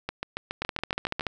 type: two click trains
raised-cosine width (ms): 0.3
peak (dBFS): -14 / -12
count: 9 / 10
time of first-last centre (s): 0.09-1.209 / 0.62-1.267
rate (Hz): 7.15 / 13.9
effects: none